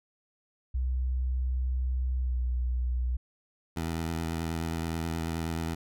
sine tone with pitch glide, 63.5 to 61.62 Hz, B1 to B1, +49 to -3 cents, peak -26 dBFS, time 0.74-3.17 s, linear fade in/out 10 ms, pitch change -52 cents, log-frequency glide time 2.2-2.37 s
15% pulse tone with vibrato, 82.1 Hz, E2, 6 cents flat, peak -24 dBFS, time 3.76-5.75 s, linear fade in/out 10 ms, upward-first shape sine, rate 9.4 Hz, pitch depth 29 cents each way
effects none

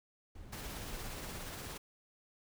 brown noise, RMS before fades -49 dBFS, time 0.35-1.51 s, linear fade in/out 5 ms
pink noise with tremolo, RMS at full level -44 dBFS, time 0.52-1.78 s, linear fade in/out 10 ms, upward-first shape sine, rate 17 Hz, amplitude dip 25%
effects none

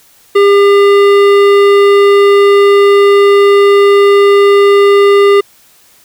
sine tone with hard clipping, 402 Hz, G4, 44 cents sharp, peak -5 dBFS, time 0.35-5.41 s, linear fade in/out 10 ms, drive 14 dB, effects white hiss -45 dBFS RMS until 6.04 s

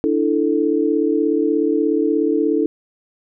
sine chord, D suspended second, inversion none, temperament just, 293.7 / 330.4 / 440.5 Hz, D4 / E4 / A4, 0 / +4 / +2 cents, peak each -19 dBFS, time 0.04-2.66 s, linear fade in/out 0 ms, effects none

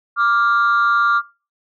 sine tone pair together, 1174.6 / 1396.9 Hz, D6 / F6, 0 / 0 cents, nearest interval minor third, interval 300 cents, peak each -14 dBFS, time 0.16-1.22 s, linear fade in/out 50 ms, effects noise-tail reverb RT60 0.3 s tail -18 dB re dry + tanh soft clip ceiling -9 dBFS

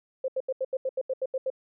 sine tone bursts, 524 Hz, C5, 2 cents sharp, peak -25 dBFS, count 11, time 0.24-1.502 s, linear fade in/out 5 ms, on 42 ms, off 80 ms, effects none

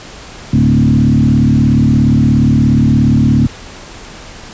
sine tone with frequency modulation, 180 Hz, F#3, 47 cents flat, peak -6 dBFS, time 0.53-3.47 s, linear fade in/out 5 ms, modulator 37 Hz, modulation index 2.5, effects pink hiss -32 dBFS RMS until 4.53 s + resampled to 16000 Hz

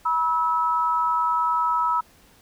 sine tone pair together, 970 / 1299.3 Hz, B5 / E6, -31 / -25 cents, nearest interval perfect fourth, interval 506 cents, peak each -22 / -22 dBFS, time 0.05-2.01 s, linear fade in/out 10 ms, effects pink hiss -55 dBFS RMS until 2.41 s

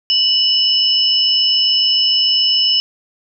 sine tone pair together, 2953 / 5254 Hz, F#7 / E8, -4 / -7 cents, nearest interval minor seventh, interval 997 cents, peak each -14 dBFS, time 0.1-2.8 s, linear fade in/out 0 ms, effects none

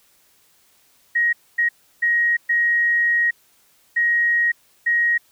sine tone bursts at uneven times, 1886 Hz, A#6, 20 cents sharp, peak -15 dBFS, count 6, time 1.15-1.33 / 1.58-1.69 / 2.02-2.37 / 2.49-3.31 / 3.96-4.52 / 4.86-5.18 s, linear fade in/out 10 ms, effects white hiss -58 dBFS RMS until 5.31 s

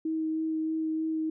sine tone with vibrato, 317.5 Hz, D#4, 35 cents sharp, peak -27 dBFS, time 0.05-1.3 s, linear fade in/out 5 ms, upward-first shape sine, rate 3.2 Hz, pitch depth 10 cents each way, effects none

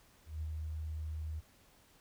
sine tone with ADSR envelope, 78 Hz, D#2, 5 cents sharp, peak -35 dBFS, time 0.25-1.41 s, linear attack 170 ms, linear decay 45 ms, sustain -2 dB, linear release 24 ms, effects pink hiss -65 dBFS RMS until 2 s

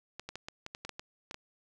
clicks, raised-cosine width 0.2 ms, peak -23 dBFS, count 11, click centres 0.196 / 0.29 / 0.356 / 0.485 / 0.664 / 0.749 / 0.85 / 0.893 / 0.995 / 1.311 / 1.344 s, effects none

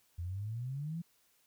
sine exponential sweep, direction up, 83 to 173.4 Hz, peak -36 dBFS, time 0.18-1.02 s, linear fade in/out 10 ms, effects white hiss -71 dBFS RMS until 1.46 s

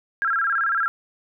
sine tone with vibrato, 1480 Hz, F#6, in tune, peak -19 dBFS, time 0.22-0.88 s, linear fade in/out 0 ms, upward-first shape square, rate 18 Hz, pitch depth 160 cents each way, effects none

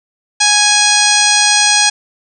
harmonic tone, 830.6 Hz, G#5, in tune, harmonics 1 / 2 / 3 / 4 / 5 / 6 / 7 / 8 / 10, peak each -17 / -17 / -17 / -17 / -17 / -17 / -17 / -17 / -17 dBFS, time 0.4-1.9 s, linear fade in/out 10 ms, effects none

